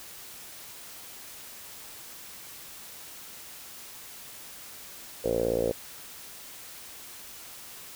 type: tone with low-pass filter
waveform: 5% pulse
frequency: 57.5 Hz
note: A#1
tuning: 23 cents flat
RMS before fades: -27 dBFS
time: 5.24-5.72 s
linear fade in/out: 10 ms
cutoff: 500 Hz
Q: 7.3
effects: white hiss -45 dBFS RMS until 7.95 s